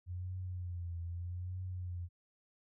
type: tone with vibrato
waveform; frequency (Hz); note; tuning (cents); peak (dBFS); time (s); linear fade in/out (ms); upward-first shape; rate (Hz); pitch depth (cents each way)
sine; 88.6; F2; +25; -38; 0.06-2.09; 50; triangle; 0.8; 79
effects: none